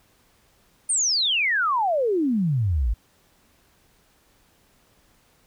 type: exponential sweep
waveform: sine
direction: down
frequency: 9230 to 49.59 Hz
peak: -19 dBFS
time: 0.89-2.94 s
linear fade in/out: 10 ms
effects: pink hiss -61 dBFS RMS until 5.46 s